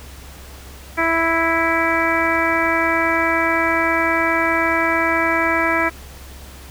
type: harmonic tone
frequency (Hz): 329.6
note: E4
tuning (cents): 0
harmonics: 1 / 2 / 3 / 4 / 5 / 6 / 7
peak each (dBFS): -23 / -23 / -23 / -23 / -23 / -23 / -23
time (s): 0.97-5.9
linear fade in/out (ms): 20
effects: added 67 Hz sine -38 dBFS peak until 6.7 s + pink hiss -41 dBFS RMS until 6.7 s